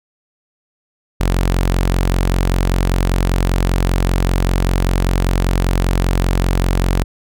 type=tone; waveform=sawtooth; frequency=45.11 Hz; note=F#1; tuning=43 cents flat; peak=-9 dBFS; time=1.2-7.04 s; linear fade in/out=10 ms; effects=none